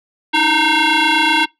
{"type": "tone with frequency modulation", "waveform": "sine", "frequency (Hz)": 907, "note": "A#5", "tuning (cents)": -48, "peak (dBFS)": -8, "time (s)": [0.33, 1.46], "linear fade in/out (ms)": 20, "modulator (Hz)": 614, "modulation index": 4.3, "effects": ["noise-tail reverb RT60 0.2 s tail -25 dB re dry", "tanh soft clip ceiling -10 dBFS"]}